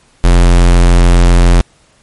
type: tone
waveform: square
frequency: 43.65 Hz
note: F1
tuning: in tune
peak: -4 dBFS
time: 0.24-1.61 s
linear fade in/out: 0 ms
effects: pink hiss -49 dBFS RMS until 2.02 s + MP3 48 kbps